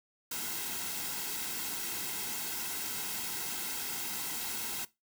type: noise with comb filter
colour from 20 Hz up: white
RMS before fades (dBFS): -37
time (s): 0.31-4.85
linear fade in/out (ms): 5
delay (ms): 1.7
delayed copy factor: -0.65
effects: noise-tail reverb RT60 0.2 s tail -18 dB re dry